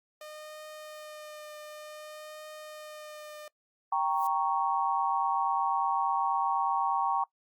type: tone with vibrato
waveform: sawtooth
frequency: 609 Hz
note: D#5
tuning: 37 cents flat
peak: -39 dBFS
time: 0.21-3.48 s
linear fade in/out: 2 ms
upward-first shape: triangle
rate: 0.55 Hz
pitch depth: 16 cents each way
type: chord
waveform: sine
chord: G diminished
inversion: none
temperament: equal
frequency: 784 / 932.3 / 1108.7 Hz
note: G5 / Bb5 / Db6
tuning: 0 / 0 / 0 cents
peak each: -30 dBFS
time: 3.92-7.24 s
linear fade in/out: 5 ms
type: noise with exponential growth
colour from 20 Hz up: violet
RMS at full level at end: -41 dBFS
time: 4.04-4.27 s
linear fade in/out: 2 ms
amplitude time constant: 48 ms
effects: noise-tail reverb RT60 0.1 s tail -22 dB re dry + Opus 48 kbps